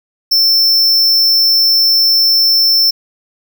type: tone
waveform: square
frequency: 5350 Hz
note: E8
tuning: 25 cents sharp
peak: -8 dBFS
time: 0.31-2.91 s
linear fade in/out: 10 ms
effects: none